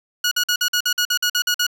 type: tone bursts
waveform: 15% pulse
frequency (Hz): 1453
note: F#6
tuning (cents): -32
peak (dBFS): -10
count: 12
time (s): 0.24-1.667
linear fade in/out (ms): 5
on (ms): 74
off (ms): 49
effects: none